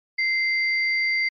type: tone pair together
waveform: sine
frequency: 2085 / 4686 Hz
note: C7 / D8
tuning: -7 / -5 cents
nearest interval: octave + major second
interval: 1402 cents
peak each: -20 / -30 dBFS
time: 0.18-1.29 s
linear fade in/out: 10 ms
effects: MP3 32 kbps